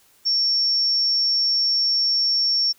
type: tone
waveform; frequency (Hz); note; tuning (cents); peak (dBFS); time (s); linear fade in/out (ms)
sine; 5470; F8; -37; -17; 0.25-2.73; 20
effects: white hiss -57 dBFS RMS until 2.78 s